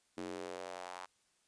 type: tone with high-pass filter sweep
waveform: square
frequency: 45.12 Hz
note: F#1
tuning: 43 cents flat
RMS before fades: -45 dBFS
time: 0.17-1.06 s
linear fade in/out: 10 ms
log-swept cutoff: 290 to 970 Hz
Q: 2.3
effects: white hiss -74 dBFS RMS until 1.47 s + resampled to 22050 Hz